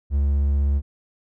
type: tone with vibrato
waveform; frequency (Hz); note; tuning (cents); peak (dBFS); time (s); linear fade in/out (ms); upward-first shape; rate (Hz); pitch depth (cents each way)
triangle; 70.5; C#2; +30; -15; 0.1-0.82; 50; square; 16; 10
effects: none

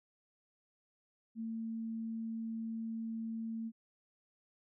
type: tone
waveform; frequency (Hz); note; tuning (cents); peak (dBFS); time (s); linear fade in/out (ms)
sine; 225.4; A3; +42; -37; 1.35-3.72; 50
effects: none

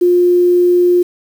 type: tone with quantisation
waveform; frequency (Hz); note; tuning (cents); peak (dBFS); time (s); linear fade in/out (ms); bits
sine; 354.8; F4; +27; -7; 0.01-1.03; 10; 6
effects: none

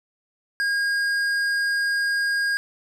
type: tone with hard clipping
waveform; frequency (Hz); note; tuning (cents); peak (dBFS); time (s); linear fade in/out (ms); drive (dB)
sine; 1626; G#6; -37; -22; 0.6-2.57; 0; 9
effects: none

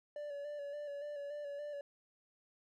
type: tone with vibrato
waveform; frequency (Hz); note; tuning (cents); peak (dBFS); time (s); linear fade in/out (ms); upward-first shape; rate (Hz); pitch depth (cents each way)
triangle; 579; D5; -25; -39; 0.16-1.81; 2; square; 3.5; 29
effects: none

